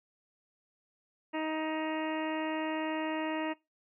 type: harmonic tone with a mistuned harmonic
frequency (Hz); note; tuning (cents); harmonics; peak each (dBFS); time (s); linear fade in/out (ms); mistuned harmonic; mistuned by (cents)
313.9; D#4; +15; 1 / 2 / 3 / 4 / 5 / 6 / 7 / 8 / 9; -34 / -38 / -38 / -46 / -51 / -43 / -49 / -48 / -46; 1.33-3.54; 20; 9; -16
effects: noise-tail reverb RT60 0.2 s tail -21 dB re dry